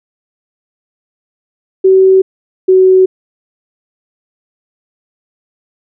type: tone pair in turn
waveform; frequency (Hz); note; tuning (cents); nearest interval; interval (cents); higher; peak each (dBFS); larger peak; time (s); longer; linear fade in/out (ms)
sine; 379.9 / 374.7; F#4 / F#4; +46 / +22; unison; 24; first; -3; neither; 1.84-2.22 / 2.68-3.06; neither; 10
effects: none